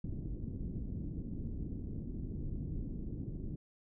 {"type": "low-pass noise", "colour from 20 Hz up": "pink", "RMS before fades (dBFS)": -40, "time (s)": [0.04, 3.56], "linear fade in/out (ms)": 5, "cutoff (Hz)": 300, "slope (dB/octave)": 24, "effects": []}